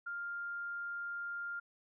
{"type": "tone", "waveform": "sine", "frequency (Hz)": 1400, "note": "F6", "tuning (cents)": 4, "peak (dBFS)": -38, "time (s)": [0.06, 1.6], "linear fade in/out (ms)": 10, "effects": []}